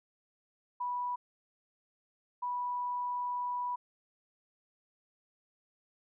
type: tone bursts at uneven times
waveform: sine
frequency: 982 Hz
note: B5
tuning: 10 cents flat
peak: -32 dBFS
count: 2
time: 0.8-1.16 / 2.42-3.76 s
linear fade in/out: 10 ms
effects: none